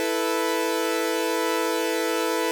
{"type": "chord", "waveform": "sawtooth", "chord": "E suspended fourth", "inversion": "none", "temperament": "equal", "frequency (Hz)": [329.6, 440, 493.9], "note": ["E4", "A4", "B4"], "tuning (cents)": [0, 0, 0], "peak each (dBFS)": -23, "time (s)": [0, 2.51], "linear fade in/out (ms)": 0, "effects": []}